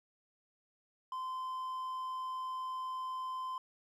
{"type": "tone", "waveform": "triangle", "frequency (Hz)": 1032, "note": "C6", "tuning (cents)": -24, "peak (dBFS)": -35, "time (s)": [1.12, 3.58], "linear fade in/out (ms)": 2, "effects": []}